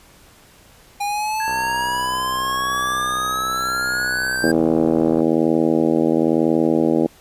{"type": "exponential sweep", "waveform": "square", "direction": "up", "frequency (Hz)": [809, 1600], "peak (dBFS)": -21, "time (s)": [1, 4.52], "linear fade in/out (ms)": 10}
{"type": "tone with tremolo", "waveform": "sine", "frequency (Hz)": 1661.2, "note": "G#6", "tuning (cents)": 0, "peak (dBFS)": -24, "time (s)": [1.4, 4.36], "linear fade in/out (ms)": 2, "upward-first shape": "sine", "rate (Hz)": 0.86, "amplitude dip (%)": 55}
{"type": "click train", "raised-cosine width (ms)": 1, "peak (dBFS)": -18, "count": 239, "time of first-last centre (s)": [1.48, 5.205], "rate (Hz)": 63.9}
{"type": "harmonic tone", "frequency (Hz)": 81, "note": "E2", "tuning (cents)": -30, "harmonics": [2, 3, 4, 5, 6, 7, 8, 9, 10], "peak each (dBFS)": [-27, -20, -18, -23, -23, -25, -31, -34, -33], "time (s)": [4.43, 7.07], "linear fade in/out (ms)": 5}
{"effects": ["pink hiss -49 dBFS RMS until 7.2 s", "resampled to 32000 Hz"]}